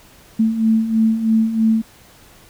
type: beating tone pair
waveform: sine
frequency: 220 / 223.1 Hz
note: A3 / A3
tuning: 0 / +24 cents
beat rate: 3.1 Hz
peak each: -20 / -14 dBFS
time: 0.39-1.82 s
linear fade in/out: 10 ms
effects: pink hiss -47 dBFS RMS until 2.49 s